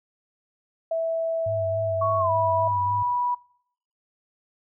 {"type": "tone", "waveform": "sine", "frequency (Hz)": 656, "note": "E5", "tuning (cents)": -9, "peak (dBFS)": -22, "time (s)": [0.91, 2.68], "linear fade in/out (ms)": 5}
{"type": "tone with vibrato", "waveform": "sine", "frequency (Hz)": 100.3, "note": "G2", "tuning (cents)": 40, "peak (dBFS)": -30, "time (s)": [1.46, 3.03], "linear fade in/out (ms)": 5, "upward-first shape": "sine", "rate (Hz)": 3.5, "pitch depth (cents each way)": 67}
{"type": "tone with pitch glide", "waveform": "sine", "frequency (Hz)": [1111, 978.4], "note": ["C#6", "B5"], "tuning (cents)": [4, -16], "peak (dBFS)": -22, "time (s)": [2.01, 3.35], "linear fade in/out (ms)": 10, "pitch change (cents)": -220, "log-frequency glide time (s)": [2.19, 2.31]}
{"effects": ["noise-tail reverb RT60 0.7 s tail -23 dB re dry"]}